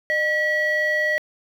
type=tone pair together; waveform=sine; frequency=609.2 / 1934 Hz; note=D#5 / B6; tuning=-37 / -37 cents; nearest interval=octave + minor sixth; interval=2000 cents; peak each=-22 / -18 dBFS; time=0.1-1.18 s; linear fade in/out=0 ms; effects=tanh soft clip ceiling -15 dBFS + 8-bit